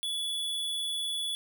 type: tone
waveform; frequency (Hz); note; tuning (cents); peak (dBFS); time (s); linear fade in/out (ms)
square; 3424; A7; -48; -31; 0.03-1.35; 0
effects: none